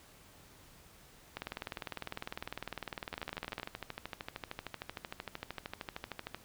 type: two click trains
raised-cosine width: 0.3 ms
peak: -23 / -22 dBFS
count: 43 / 46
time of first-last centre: 3.14-6.346 / 1.37-3.631 s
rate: 13.1 / 19.9 Hz
effects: pink hiss -59 dBFS RMS until 6.44 s